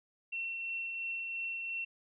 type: tone with tremolo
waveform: sine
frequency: 2712 Hz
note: E7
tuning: 49 cents sharp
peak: -34 dBFS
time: 0.32-1.85 s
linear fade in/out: 10 ms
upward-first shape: triangle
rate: 2.9 Hz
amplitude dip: 30%
effects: none